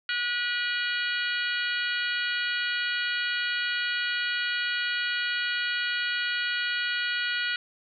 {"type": "harmonic tone with a mistuned harmonic", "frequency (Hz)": 484.4, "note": "B4", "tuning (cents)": -34, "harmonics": [3, 4, 5, 6, 7, 8, 9], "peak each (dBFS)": [-29, -34, -36, -33, -38, -39, -38], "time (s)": [0.09, 7.56], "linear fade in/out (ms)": 2, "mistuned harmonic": 7, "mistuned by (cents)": -55, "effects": []}